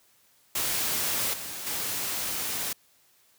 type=noise with level steps; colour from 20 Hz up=white; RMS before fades=-28 / -37 / -31 dBFS; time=0.55-2.73 s; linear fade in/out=5 ms; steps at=1.33 / 1.66 s; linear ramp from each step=10 ms; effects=white hiss -63 dBFS RMS until 3.38 s + high-pass 60 Hz 12 dB/octave